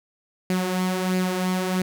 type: tone with flanger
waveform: sawtooth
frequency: 184.3 Hz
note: F#3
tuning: 7 cents flat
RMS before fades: -24 dBFS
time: 0.5-1.82 s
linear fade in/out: 2 ms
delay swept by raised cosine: 0.42 to 4.52 ms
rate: 1.5 Hz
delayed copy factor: +0.5
effects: none